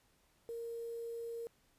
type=tone with quantisation; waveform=sine; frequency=464.4 Hz; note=A#4; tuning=7 cents flat; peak=-40 dBFS; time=0.49-1.47 s; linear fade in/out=0 ms; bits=10; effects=pink hiss -72 dBFS RMS until 1.78 s + resampled to 32000 Hz